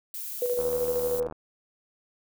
violet noise, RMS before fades -36 dBFS, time 0.14-1.2 s, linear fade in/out 2 ms
sine tone with tremolo, 490 Hz, B4, 14 cents flat, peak -23 dBFS, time 0.42-1.27 s, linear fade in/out 2 ms, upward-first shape square, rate 13 Hz, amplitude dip 40%
click train, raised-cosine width 1 ms, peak -25 dBFS, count 59, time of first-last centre 0.59-1.324 s, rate 79 Hz
effects none

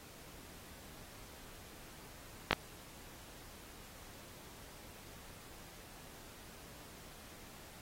clicks, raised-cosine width 0.3 ms, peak -10 dBFS, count 2, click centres 2.51 / 2.53 s, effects pink hiss -55 dBFS RMS until 7.81 s + AAC 48 kbps

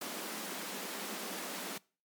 pink high-pass noise, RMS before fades -41 dBFS, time 0.01-1.78 s, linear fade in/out 5 ms, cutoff 180 Hz, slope 96 dB/octave, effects noise-tail reverb RT60 0.4 s tail -25 dB re dry + MP3 96 kbps

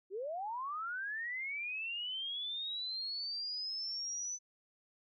sine linear sweep, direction up, 357.8 to 6050 Hz, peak -37 dBFS, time 0.1-4.39 s, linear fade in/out 50 ms, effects none

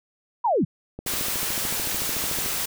sine linear sweep, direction down, 1014 to 114.8 Hz, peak -18 dBFS, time 0.44-0.65 s, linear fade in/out 10 ms
click train, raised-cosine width 2 ms, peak -21 dBFS, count 21, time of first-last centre 0.99-2.461 s, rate 13.6 Hz
white noise, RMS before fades -27 dBFS, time 1.06-2.66 s, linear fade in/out 10 ms
effects none

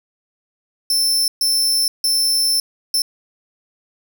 sawtooth tone bursts at uneven times, 5330 Hz, E8, 18 cents sharp, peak -12 dBFS, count 4, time 0.9-1.28 / 1.41-1.88 / 2.04-2.6 / 2.94-3.02 s, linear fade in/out 2 ms, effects 8-bit

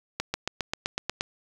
accelerating click train, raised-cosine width 0.2 ms, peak -10 dBFS, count 9, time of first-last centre 0.2-1.209 s, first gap 140 ms, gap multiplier 0.97, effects 8-bit

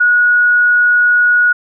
sine tone, 1456 Hz, F#6, 28 cents flat, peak -7 dBFS, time 0-1.53 s, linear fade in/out 10 ms, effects none

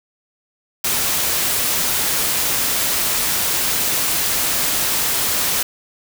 white noise, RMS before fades -19 dBFS, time 0.84-5.63 s, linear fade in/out 5 ms, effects none

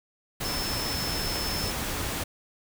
sine tone in noise, 5274 Hz, E8, in tune, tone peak -32 dBFS, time 0.44-1.71 s, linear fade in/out 10 ms, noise pink, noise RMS -31 dBFS, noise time 0.4-2.24 s, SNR -4 dB, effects none

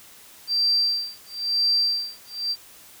sine tone with tremolo, 4700 Hz, D8, 1 cent sharp, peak -17 dBFS, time 0.47-2.56 s, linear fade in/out 50 ms, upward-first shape sine, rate 1 Hz, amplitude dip 100%, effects white hiss -48 dBFS RMS until 3 s

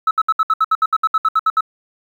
sine tone bursts, 1300 Hz, E6, 24 cents flat, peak -9 dBFS, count 15, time 0.07-1.608 s, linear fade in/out 5 ms, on 40 ms, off 67 ms, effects tanh soft clip ceiling -9 dBFS + 8-bit

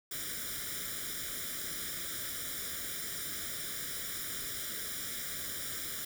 white noise with comb filter, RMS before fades -39 dBFS, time 0.11-6.05 s, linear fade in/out 5 ms, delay 0.56 ms, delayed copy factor +0.95, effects none

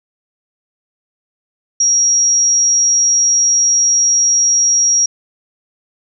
sine tone, 5660 Hz, F8, 22 cents sharp, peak -9 dBFS, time 1.8-5.06 s, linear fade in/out 5 ms, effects none

